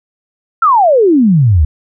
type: exponential sweep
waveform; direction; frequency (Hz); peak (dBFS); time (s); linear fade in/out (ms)
sine; down; 1388 to 69.8; -5; 0.62-1.65; 5
effects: none

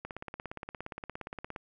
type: click train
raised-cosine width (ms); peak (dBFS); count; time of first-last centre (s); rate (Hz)
0.5; -24; 27; 0.05-1.562; 17.2
effects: none

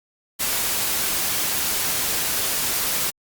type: noise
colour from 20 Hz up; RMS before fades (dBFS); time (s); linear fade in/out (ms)
white; -23; 0.39-3.11; 20
effects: Opus 48 kbps

